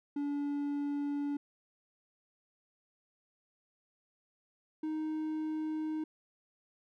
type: tone pair in turn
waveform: triangle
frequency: 287.1 / 311.5 Hz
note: D4 / D#4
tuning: -39 / +2 cents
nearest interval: minor second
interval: 141 cents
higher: second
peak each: -30 / -31 dBFS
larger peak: first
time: 0.16-1.37 / 4.83-6.04 s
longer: neither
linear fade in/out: 5 ms
effects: none